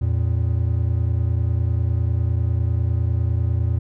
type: tone pair together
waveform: triangle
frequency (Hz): 83.43 / 113.4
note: E2 / A#2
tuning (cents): +21 / -47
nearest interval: perfect fourth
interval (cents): 532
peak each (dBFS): -18 / -19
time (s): 0.01-3.79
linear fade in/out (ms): 10
effects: none

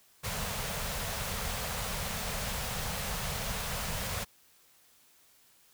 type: band-stop noise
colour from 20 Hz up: pink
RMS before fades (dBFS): -35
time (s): 0.23-4.25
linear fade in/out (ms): 20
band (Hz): 220 to 440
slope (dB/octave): 48
effects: white hiss -63 dBFS RMS until 5.73 s

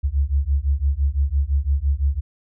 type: beating tone pair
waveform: sine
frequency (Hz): 67.2 / 73.1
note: C2 / D2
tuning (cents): +47 / -7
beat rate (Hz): 5.9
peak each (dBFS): -20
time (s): 0.03-2.21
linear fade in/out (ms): 20
effects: none

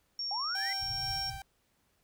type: tone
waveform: sine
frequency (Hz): 5520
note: F8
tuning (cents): -21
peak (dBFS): -33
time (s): 0.19-1.3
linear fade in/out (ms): 2
type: linear sweep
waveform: sine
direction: up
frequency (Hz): 760 to 2072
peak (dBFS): -35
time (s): 0.31-0.73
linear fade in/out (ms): 2
type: tone with tremolo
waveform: sawtooth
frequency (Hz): 782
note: G5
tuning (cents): -4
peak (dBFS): -33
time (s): 0.55-1.42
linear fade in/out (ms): 2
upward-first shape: triangle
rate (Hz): 2.1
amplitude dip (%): 50
type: low-pass noise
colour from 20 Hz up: white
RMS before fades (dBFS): -45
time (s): 0.79-1.42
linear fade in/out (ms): 50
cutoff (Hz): 140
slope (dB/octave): 48
effects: pink hiss -73 dBFS RMS until 2.03 s

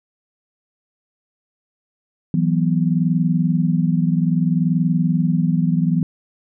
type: chord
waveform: sine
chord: E suspended second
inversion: none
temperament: just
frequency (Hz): 164.81 / 185.42 / 247.2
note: E3 / F#3 / B3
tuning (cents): 0 / +4 / +2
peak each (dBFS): -17 / -20 / -22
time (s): 2.34-6.03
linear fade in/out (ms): 2
effects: none

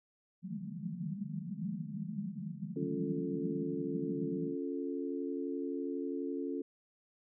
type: band-pass noise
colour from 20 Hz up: white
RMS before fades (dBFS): -40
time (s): 0.42-4.56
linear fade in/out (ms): 50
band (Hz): 150 to 220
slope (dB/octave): 96
type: chord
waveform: sine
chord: Db augmented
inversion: none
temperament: equal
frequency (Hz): 277.2 / 349.2 / 440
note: Db4 / F4 / A4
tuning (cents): 0 / 0 / 0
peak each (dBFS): -37 / -40 / -41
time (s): 2.76-6.62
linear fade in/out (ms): 5
effects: none

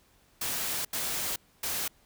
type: noise bursts at uneven times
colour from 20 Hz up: white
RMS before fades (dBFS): -32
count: 3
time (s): 0.41-0.85 / 0.93-1.36 / 1.63-1.88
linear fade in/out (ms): 5
effects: pink hiss -64 dBFS RMS until 2.05 s

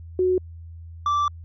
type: tone pair in turn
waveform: sine / triangle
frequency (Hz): 368 / 1168.3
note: F#4 / D6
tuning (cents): -9 / -9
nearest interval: octave + minor sixth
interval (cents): 2000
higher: second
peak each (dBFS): -17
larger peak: neither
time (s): 0.19-0.38 / 1.06-1.28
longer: second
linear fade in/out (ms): 2
effects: added 83 Hz sine -37 dBFS peak until 1.44 s + resampled to 16000 Hz

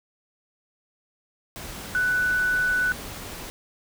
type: tone in noise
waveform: sine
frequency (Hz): 1488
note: F#6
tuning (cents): +9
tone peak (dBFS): -20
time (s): 1.95-2.92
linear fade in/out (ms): 0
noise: pink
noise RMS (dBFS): -37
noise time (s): 1.56-3.5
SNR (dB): +14
effects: none

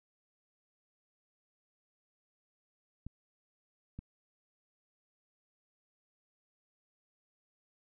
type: clicks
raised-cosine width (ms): 5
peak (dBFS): -30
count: 2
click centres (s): 3.066 / 3.99
effects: none

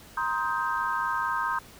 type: chord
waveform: sine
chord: C minor seventh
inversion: third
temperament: just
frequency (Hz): 941.9 / 1046.5 / 1255.8 / 1569.8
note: Bb5 / C6 / Eb6 / G6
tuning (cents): +18 / 0 / +16 / +2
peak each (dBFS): -31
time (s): 0.17-1.59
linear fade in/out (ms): 5
effects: pink hiss -50 dBFS RMS until 1.79 s

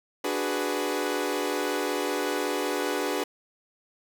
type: chord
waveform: sawtooth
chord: G# half-diminished seventh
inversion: second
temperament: equal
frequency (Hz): 293.7 / 370 / 415.3 / 493.9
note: D4 / F#4 / G#4 / B4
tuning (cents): 0 / 0 / 0 / 0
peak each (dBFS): -28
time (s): 0.24-3.24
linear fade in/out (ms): 5
effects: none

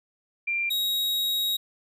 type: tone pair in turn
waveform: sine / 45% pulse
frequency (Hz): 2376 / 3799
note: D7 / A#7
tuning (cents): +20 / +32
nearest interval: minor sixth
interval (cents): 812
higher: second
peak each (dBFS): -24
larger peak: neither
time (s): 0.47-0.7 / 0.7-1.57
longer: second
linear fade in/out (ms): 10
effects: none

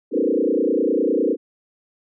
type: tone with frequency modulation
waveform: sine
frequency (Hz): 379.4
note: F#4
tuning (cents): +43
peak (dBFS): -16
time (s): 0.11-1.37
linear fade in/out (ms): 50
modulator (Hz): 29.9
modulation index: 4
effects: none

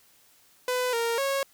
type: tone with pitch steps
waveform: sawtooth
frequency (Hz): 501 / 464.1 / 549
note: B4 / A#4 / C#5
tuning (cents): +25 / -8 / -17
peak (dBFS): -21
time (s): 0.68-1.43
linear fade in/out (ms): 2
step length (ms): 250
effects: white hiss -60 dBFS RMS until 1.53 s

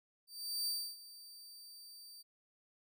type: tone with ADSR envelope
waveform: sawtooth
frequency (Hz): 4642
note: D8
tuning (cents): -21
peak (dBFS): -31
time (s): 0.27-2.23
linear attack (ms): 400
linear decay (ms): 290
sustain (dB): -18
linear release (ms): 22
effects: none

